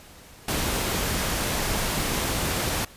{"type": "noise", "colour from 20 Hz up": "pink", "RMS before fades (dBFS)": -26, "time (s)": [0.48, 2.85], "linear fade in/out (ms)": 5, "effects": ["pink hiss -48 dBFS RMS until 2.96 s", "resampled to 32000 Hz"]}